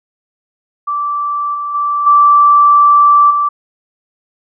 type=tone with level steps; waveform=sine; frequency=1166 Hz; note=D6; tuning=13 cents flat; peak=-14 / -17 / -12 / -4 / -10 dBFS; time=0.87-3.49 s; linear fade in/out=10 ms; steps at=1.54 / 1.74 / 2.06 / 3.3 s; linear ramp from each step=10 ms; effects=none